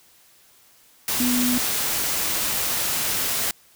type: tone in noise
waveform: sine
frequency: 246.9 Hz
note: B3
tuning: in tune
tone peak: -20 dBFS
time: 1.2-1.58 s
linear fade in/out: 2 ms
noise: white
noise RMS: -24 dBFS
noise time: 1.08-3.51 s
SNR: +1 dB
effects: white hiss -55 dBFS RMS until 3.75 s